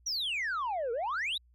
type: exponential two-way sweep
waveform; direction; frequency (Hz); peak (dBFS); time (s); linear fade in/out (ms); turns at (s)
sine; down then up; 6000 to 445.3 to 3979; -28; 0.06-1.38; 10; 0.92
effects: tanh soft clip ceiling -29 dBFS + added 60 Hz sine -60 dBFS peak until 1.54 s